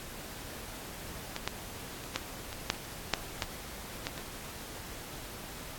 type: clicks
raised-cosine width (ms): 0.2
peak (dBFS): -16 / -12 / -27 / -12 / -23 / -8 / -29 / -7 / -13 / -15 / -22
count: 11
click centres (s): 1.364 / 1.476 / 2.039 / 2.16 / 2.529 / 2.701 / 2.745 / 3.137 / 3.422 / 4.069 / 4.178
effects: pink hiss -44 dBFS RMS until 5.78 s + AAC 64 kbps